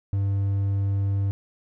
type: tone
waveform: triangle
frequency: 98.9 Hz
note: G2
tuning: 16 cents sharp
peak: -19 dBFS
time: 0.13-1.31 s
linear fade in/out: 0 ms
effects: none